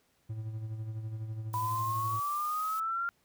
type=tone with tremolo; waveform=triangle; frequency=109.8 Hz; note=A2; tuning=3 cents flat; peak=-31 dBFS; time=0.29-2.2 s; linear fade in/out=10 ms; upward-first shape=sine; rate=12 Hz; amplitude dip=50%
type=noise; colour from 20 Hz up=blue; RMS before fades=-46 dBFS; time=1.53-2.8 s; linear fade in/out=5 ms
type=exponential sweep; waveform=sine; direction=up; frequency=987.8 to 1396.9 Hz; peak=-30 dBFS; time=1.54-3.09 s; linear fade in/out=0 ms
effects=pink hiss -71 dBFS RMS until 3.24 s + high-pass 60 Hz 12 dB/octave